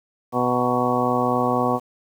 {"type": "harmonic tone with a mistuned harmonic", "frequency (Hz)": 123.9, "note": "B2", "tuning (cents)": 6, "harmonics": [1, 2, 3, 4, 5, 6, 7, 8, 9], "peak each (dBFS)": [-30, -24, -29, -25, -29, -25, -30, -30, -25], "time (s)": [0.32, 1.8], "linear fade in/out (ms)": 50, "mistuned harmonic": 8, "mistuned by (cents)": -56, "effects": ["8-bit"]}